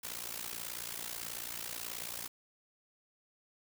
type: noise with amplitude modulation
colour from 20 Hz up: white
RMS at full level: -38 dBFS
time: 0.03-2.28 s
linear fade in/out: 10 ms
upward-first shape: sine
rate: 58.4 Hz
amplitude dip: 85%
effects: none